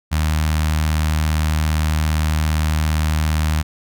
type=tone with notch filter; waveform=sawtooth; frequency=77.5 Hz; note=D#2; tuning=6 cents flat; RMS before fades=-18 dBFS; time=0.11-3.63 s; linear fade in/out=20 ms; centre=420 Hz; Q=0.57; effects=none